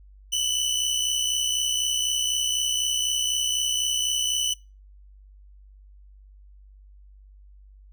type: tone pair together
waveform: 25% pulse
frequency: 2960 / 3024 Hz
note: F#7 / F#7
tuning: 0 / +37 cents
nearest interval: unison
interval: 37 cents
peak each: -22 dBFS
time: 0.32-4.54 s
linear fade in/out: 10 ms
effects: noise-tail reverb RT60 0.3 s tail -25 dB re dry + added 49 Hz sine -47 dBFS peak until 7.92 s